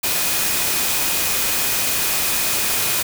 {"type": "tone in noise", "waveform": "sine", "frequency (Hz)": 2489, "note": "D#7", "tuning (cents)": 0, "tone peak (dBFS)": -31, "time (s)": [0.03, 3.03], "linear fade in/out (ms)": 10, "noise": "white", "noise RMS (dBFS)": -20, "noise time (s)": [0.03, 3.03], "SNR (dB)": -14, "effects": []}